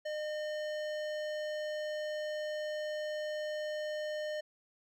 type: tone with hard clipping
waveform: sine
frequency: 608 Hz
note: D#5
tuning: 40 cents flat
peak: -37 dBFS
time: 0.05-4.41 s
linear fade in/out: 10 ms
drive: 15 dB
effects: none